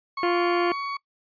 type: tone with pitch glide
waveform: 35% pulse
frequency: 1100 to 1121.2 Hz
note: C#6 to C#6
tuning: -14 to +19 cents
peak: -26 dBFS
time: 0.17-0.97 s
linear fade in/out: 5 ms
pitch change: +33 cents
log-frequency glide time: 0.28-0.35 s
type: harmonic tone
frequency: 349.2 Hz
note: F4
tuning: in tune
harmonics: 1 / 2 / 3 / 4 / 5 / 6 / 7 / 8 / 9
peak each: -22 / -28 / -32 / -34 / -36 / -38 / -39 / -40 / -41 dBFS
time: 0.23-0.72 s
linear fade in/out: 2 ms
effects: noise-tail reverb RT60 0.1 s tail -22 dB re dry + resampled to 11025 Hz